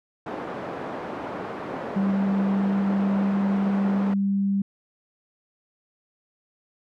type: band-pass noise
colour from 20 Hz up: pink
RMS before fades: -33 dBFS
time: 0.26-4.14 s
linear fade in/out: 5 ms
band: 260 to 1100 Hz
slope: 12 dB/octave
type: tone with pitch glide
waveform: sine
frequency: 196 to 197.59 Hz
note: G3 to G3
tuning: 0 to +14 cents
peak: -20 dBFS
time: 1.96-4.62 s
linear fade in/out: 5 ms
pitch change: +14 cents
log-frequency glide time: 2.23-3.28 s
effects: none